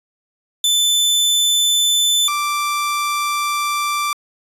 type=tone pair in turn; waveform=sawtooth; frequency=3520 / 1174.7 Hz; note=A7 / D6; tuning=0 / 0 cents; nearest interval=octave + perfect fifth; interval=1900 cents; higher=first; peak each=-10 / -14 dBFS; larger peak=first; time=0.64-2.28 / 2.28-4.13 s; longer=second; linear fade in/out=2 ms; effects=resampled to 32000 Hz